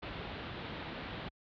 pink low-pass noise, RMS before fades -42 dBFS, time 0.02-1.29 s, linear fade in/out 10 ms, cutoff 4000 Hz, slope 48 dB/octave, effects high-pass 60 Hz 12 dB/octave

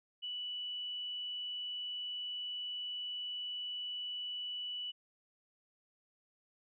sine tone, 2960 Hz, F#7, in tune, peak -38 dBFS, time 0.22-4.92 s, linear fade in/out 20 ms, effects none

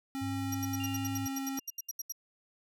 square tone, 270.4 Hz, C#4, 43 cents flat, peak -35 dBFS, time 0.15-1.59 s, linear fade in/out 0 ms
sine tone with pitch glide, 101.3 to 103.73 Hz, G#2 to G#2, -43 to -2 cents, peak -36 dBFS, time 0.21-1.27 s, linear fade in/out 10 ms, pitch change +41 cents, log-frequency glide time 0.84-1.01 s
30% pulse tone bursts, 5740 Hz, F8, 47 cents sharp, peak -31 dBFS, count 16, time 0.52-2.123 s, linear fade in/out 5 ms, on 28 ms, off 77 ms
sine tone with exponential decay, 2794 Hz, F7, in tune, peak -39 dBFS, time 0.8-1.91 s, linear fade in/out 2 ms, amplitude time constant 240 ms
effects none

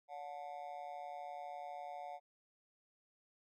triangle tone with amplitude modulation, 724 Hz, F#5, 38 cents flat, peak -38 dBFS, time 0.08-2.2 s, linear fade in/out 50 ms, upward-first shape sine, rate 152 Hz, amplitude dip 100%, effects none

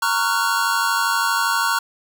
square chord, Gb major seventh, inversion first, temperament just, 925 / 1110 / 1387.5 / 1480 Hz, Bb5 / Db6 / F6 / Gb6, -14 / +2 / -12 / 0 cents, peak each -24 dBFS, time 0.02-1.79 s, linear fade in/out 5 ms, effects none

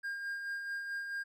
triangle tone with tremolo, 1610 Hz, G6, 46 cents sharp, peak -33 dBFS, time 0.03-1.24 s, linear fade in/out 20 ms, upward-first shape sine, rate 4.6 Hz, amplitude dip 40%, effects none

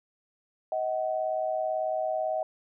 sine tone pair together, 631.9 / 750 Hz, D#5 / F#5, +27 / +23 cents, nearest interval minor third, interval 296 cents, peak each -28 / -31 dBFS, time 0.72-2.43 s, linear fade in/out 2 ms, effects none

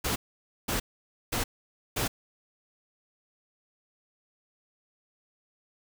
pink noise bursts, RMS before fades -29 dBFS, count 4, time 0.04-2.08 s, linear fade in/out 10 ms, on 120 ms, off 520 ms, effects none

